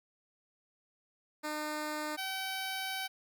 10% pulse tone pair in turn, 303.3 / 765.6 Hz, D#4 / G5, -44 / -41 cents, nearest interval octave + major third, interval 1603 cents, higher second, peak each -27 dBFS, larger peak neither, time 1.43-2.17 / 2.17-3.08 s, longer second, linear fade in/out 20 ms, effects none

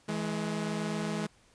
sawtooth tone pair together, 163.3 / 210.7 Hz, E3 / G#3, -16 / +25 cents, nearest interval major third, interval 441 cents, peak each -31 / -29 dBFS, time 0.08-1.27 s, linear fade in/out 10 ms, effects pink hiss -63 dBFS RMS until 1.54 s + resampled to 22050 Hz

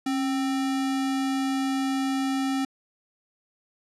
sine tone with sample-and-hold, 270.7 Hz, C#4, 41 cents flat, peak -23 dBFS, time 0.06-2.65 s, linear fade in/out 5 ms, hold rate 1050 Hz, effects low-pass 9000 Hz 12 dB/octave

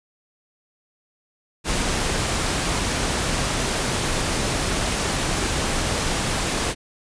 pink noise, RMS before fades -23 dBFS, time 1.64-6.75 s, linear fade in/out 50 ms, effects resampled to 22050 Hz

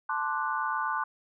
sine chord, D dominant seventh, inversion second, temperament equal, 880 / 1046.5 / 1174.7 / 1480 Hz, A5 / C6 / D6 / F#6, 0 / 0 / 0 / 0 cents, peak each -33 dBFS, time 0.09-1.04 s, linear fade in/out 5 ms, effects none

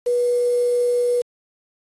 sine tone with quantisation, 486.8 Hz, B4, 25 cents flat, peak -16 dBFS, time 0.06-1.22 s, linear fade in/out 10 ms, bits 6, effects AAC 32 kbps

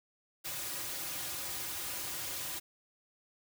white noise with comb filter, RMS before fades -39 dBFS, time 0.44-2.6 s, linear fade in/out 20 ms, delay 4.5 ms, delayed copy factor -0.95, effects none

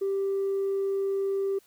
triangle tone with tanh clipping, 392 Hz, G4, in tune, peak -25 dBFS, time 0.01-1.59 s, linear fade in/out 10 ms, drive 5 dB, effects white hiss -62 dBFS RMS until 1.66 s

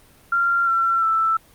sine tone with pitch steps, 1384 / 1354 / 1324.6 Hz, F6 / E6 / E6, -16 / +46 / +8 cents, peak -16 dBFS, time 0.32-1.37 s, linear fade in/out 5 ms, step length 350 ms, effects pink hiss -52 dBFS RMS until 1.54 s + Opus 32 kbps

